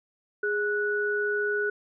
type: tone pair together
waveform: sine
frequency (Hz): 413.6 / 1474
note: G#4 / F#6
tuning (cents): -7 / -7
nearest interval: octave + minor seventh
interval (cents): 2200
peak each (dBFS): -27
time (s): 0.43-1.7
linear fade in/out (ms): 5
effects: none